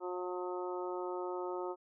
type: harmonic tone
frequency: 180.3 Hz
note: F#3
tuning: 45 cents flat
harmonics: 2 / 3 / 4 / 5 / 6 / 7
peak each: -38 / -44 / -47 / -44 / -52 / -47 dBFS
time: 0-1.76 s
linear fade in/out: 50 ms
effects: none